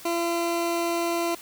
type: tone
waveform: 20% pulse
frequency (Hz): 340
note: F4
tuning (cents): -46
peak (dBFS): -19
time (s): 0.05-1.35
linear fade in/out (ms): 5
effects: white hiss -45 dBFS RMS until 1.41 s